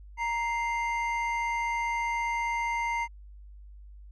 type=tone pair together; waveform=triangle; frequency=934.8 / 2092 Hz; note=A#5 / C7; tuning=+5 / -1 cents; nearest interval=octave + major second; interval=1394 cents; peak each=-27 / -30 dBFS; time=0.17-3.08 s; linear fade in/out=50 ms; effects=added 50 Hz sine -45 dBFS peak until 4.11 s + resampled to 22050 Hz